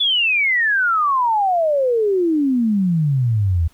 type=exponential sweep; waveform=sine; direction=down; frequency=3488 to 78.5 Hz; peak=-14 dBFS; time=0-3.68 s; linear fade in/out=10 ms; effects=pink hiss -55 dBFS RMS until 3.73 s